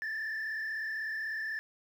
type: tone with frequency modulation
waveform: sine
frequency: 1762 Hz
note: A6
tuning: 2 cents sharp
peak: -31 dBFS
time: 0.02-1.59 s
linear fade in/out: 0 ms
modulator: 36.1 Hz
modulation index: 1.3
effects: tanh soft clip ceiling -32 dBFS + 10-bit